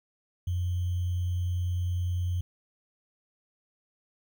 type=tone with sample-and-hold; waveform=sine; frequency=89 Hz; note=F2; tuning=33 cents sharp; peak=-26 dBFS; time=0.47-2.41 s; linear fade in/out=5 ms; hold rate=3150 Hz; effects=none